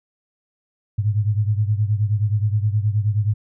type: beating tone pair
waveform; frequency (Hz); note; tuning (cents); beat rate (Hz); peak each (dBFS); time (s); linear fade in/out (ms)
sine; 103 / 112.5; G#2 / A2; -14 / +39; 9.5; -18 / -22; 0.98-3.34; 10
effects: none